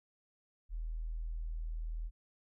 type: tone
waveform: sine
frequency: 40.35 Hz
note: E1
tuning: 36 cents flat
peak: -36 dBFS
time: 0.69-2.11 s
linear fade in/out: 50 ms
effects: none